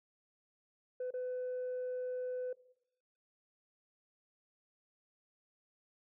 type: tone with dropouts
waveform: sine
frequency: 503 Hz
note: B4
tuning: 32 cents sharp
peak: -34 dBFS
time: 1-2.53 s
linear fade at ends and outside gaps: 5 ms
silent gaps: 1.107-1.138 s
effects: noise-tail reverb RT60 0.8 s tail -20 dB re dry + tanh soft clip ceiling -34 dBFS